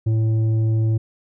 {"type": "tone with tanh clipping", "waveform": "sine", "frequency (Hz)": 110.9, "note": "A2", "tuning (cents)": 14, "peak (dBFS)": -17, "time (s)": [0.06, 0.98], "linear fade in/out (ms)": 10, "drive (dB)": 7, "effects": []}